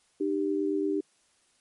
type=tone pair together; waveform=sine; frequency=303.4 / 392 Hz; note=D#4 / G4; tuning=-44 / 0 cents; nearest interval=major third; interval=444 cents; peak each=-28 dBFS; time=0.2-1.01 s; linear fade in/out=10 ms; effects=white hiss -67 dBFS RMS until 1.6 s + MP3 48 kbps